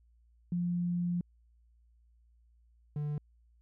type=tone pair in turn; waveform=sine / triangle; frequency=175.1 / 147.97 Hz; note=F3 / D3; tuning=+5 / +13 cents; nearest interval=minor third; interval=292 cents; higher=first; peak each=-29 / -30 dBFS; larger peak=first; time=0.52-1.21 / 2.96-3.18 s; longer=first; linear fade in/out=2 ms; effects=added 58 Hz sine -62 dBFS peak until 3.61 s